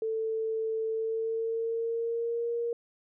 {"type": "tone with pitch glide", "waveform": "sine", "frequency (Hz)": [443.8, 469.6], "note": ["A4", "A#4"], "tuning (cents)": [15, 13], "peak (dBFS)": -28, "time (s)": [0.02, 2.73], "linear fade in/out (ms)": 2, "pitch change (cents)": 98, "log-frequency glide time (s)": [0.9, 2.5], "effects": []}